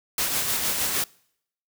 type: noise with tremolo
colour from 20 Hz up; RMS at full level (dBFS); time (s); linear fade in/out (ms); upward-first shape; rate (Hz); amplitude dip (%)
white; -24; 0.18-1.04; 2; sine; 6.5; 35
effects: noise-tail reverb RT60 0.7 s tail -25 dB re dry